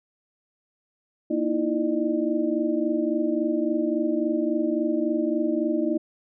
sine tone cluster, 236.1 / 310.2 / 333.8 / 603 Hz, A#3 / D#4 / E4 / D5, +22 / -5 / +22 / +46 cents, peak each -29 / -25 / -26 / -30 dBFS, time 1.3-5.98 s, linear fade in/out 10 ms, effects none

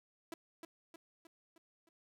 sawtooth tone with echo, 330 Hz, E4, 2 cents sharp, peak -38 dBFS, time 0.32-0.34 s, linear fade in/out 2 ms, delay 310 ms, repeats 5, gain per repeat -5 dB, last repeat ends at 1.89 s, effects none

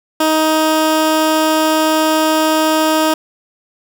15% pulse tone, 313.8 Hz, D#4, 15 cents sharp, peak -5 dBFS, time 0.2-3.14 s, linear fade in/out 5 ms, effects none

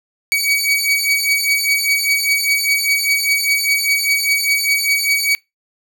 sawtooth beating tone pair, 2262 / 2267 Hz, C#7 / C#7, +34 / +38 cents, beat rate 5 Hz, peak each -14 dBFS, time 0.32-5.35 s, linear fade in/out 0 ms, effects noise-tail reverb RT60 0.2 s tail -24 dB re dry

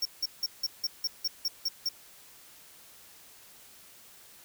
square tone bursts, 5500 Hz, F8, 27 cents flat, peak -27 dBFS, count 10, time 0.02-1.89 s, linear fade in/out 5 ms, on 34 ms, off 170 ms, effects white hiss -54 dBFS RMS until 4.44 s

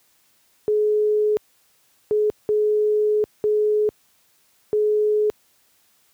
sine tone bursts at uneven times, 423.4 Hz, G#4, 33 cents sharp, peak -16 dBFS, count 5, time 0.68-1.37 / 2.11-2.3 / 2.49-3.24 / 3.44-3.89 / 4.73-5.3 s, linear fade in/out 0 ms, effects white hiss -61 dBFS RMS until 6.13 s + high-pass 60 Hz 12 dB/octave

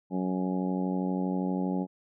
harmonic tone, 92.5 Hz, F#2, in tune, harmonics 2 / 3 / 4 / 5 / 6 / 7 / 8 / 9, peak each -29 / -32 / -38 / -41 / -41 / -46 / -46 / -40 dBFS, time 0.1-1.87 s, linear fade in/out 50 ms, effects none

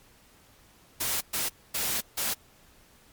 white noise bursts at uneven times, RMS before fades -29 dBFS, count 4, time 1-1.21 / 1.33-1.49 / 1.74-2.01 / 2.17-2.34 s, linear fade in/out 10 ms, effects pink hiss -58 dBFS RMS until 3.12 s + MP3 96 kbps

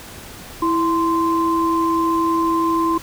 sine tone pair together, 329.6 / 1039.8 Hz, E4 / C6, 0 / -11 cents, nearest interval octave + minor sixth, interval 1989 cents, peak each -18 dBFS, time 0.62-2.98 s, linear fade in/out 5 ms, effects pink hiss -37 dBFS RMS until 3.02 s

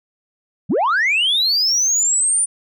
sine linear sweep, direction up, 115.4 to 9397 Hz, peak -12 dBFS, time 0.69-2.46 s, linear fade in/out 20 ms, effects tanh soft clip ceiling -12 dBFS

